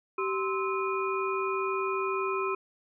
sine tone cluster, 386 / 1043 / 1301 / 2454 Hz, G4 / C6 / E6 / D#7, -27 / -6 / -23 / -25 cents, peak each -30 / -33 / -34 / -37 dBFS, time 0.18-2.55 s, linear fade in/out 5 ms, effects none

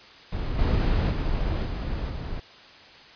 brown noise with level steps, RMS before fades -29 / -22 / -26 / -29 / -32 dBFS, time 0.32-2.4 s, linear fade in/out 5 ms, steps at 0.58 / 1.1 / 1.64 / 2.09 s, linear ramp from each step 20 ms, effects white hiss -48 dBFS RMS until 3.15 s + resampled to 11025 Hz

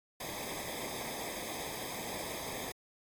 pink noise with comb filter, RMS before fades -41 dBFS, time 0.2-2.72 s, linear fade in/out 5 ms, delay 0.7 ms, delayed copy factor -0.85, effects AAC 64 kbps

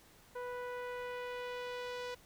sawtooth tone with low-pass filter sweep, 493 Hz, B4, 3 cents flat, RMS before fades -42 dBFS, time 0.35-2.15 s, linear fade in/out 10 ms, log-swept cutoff 1400 to 4900 Hz, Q 1.1, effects pink hiss -62 dBFS RMS until 2.25 s

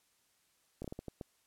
slowing click train, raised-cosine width 2 ms, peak -28 dBFS, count 7, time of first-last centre 0.82-1.212 s, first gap 24 ms, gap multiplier 1.4, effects white hiss -73 dBFS RMS until 1.46 s + low-pass 12000 Hz 12 dB/octave

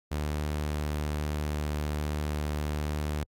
sawtooth tone, 74.9 Hz, D2, 35 cents sharp, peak -25 dBFS, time 0.11-3.24 s, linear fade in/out 10 ms, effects AAC 64 kbps

